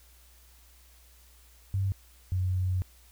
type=tone pair in turn; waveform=sine; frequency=97.1 / 92.15 Hz; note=G2 / F#2; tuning=-16 / -7 cents; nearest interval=minor second; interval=91 cents; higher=first; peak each=-25 dBFS; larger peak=neither; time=1.74-1.92 / 2.32-2.82 s; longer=second; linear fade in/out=0 ms; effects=added 60 Hz sine -56 dBFS peak until 3.11 s + white hiss -60 dBFS RMS until 3.11 s